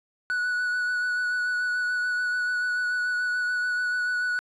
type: tone with vibrato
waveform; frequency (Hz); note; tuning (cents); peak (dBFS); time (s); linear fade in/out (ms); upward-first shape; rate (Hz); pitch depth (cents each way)
triangle; 1475; F#6; -6; -22; 0.3-4.39; 0; sine; 6.9; 16
effects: resampled to 24000 Hz